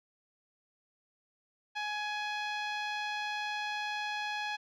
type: tone with low-pass filter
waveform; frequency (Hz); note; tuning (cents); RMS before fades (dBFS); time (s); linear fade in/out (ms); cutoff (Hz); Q
10% pulse; 838; G#5; +15; -36; 1.75-4.57; 20; 3400; 0.56
effects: none